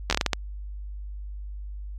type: slowing click train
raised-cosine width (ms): 0.2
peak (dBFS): -4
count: 8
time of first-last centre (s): 0.1-0.332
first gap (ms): 11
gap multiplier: 1.36
effects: added 50 Hz sine -33 dBFS peak until 1.98 s + MP3 96 kbps